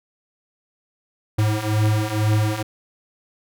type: beating tone pair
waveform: square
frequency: 105.9 / 108 Hz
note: G#2 / A2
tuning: +34 / -32 cents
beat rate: 2.1 Hz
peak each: -23 / -20 dBFS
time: 1.38-2.63 s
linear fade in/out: 10 ms
effects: none